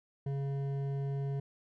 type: tone with hard clipping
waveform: triangle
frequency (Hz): 138.59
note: C#3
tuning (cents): 0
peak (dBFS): -34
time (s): 0.26-1.4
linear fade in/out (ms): 5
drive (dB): 13
effects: none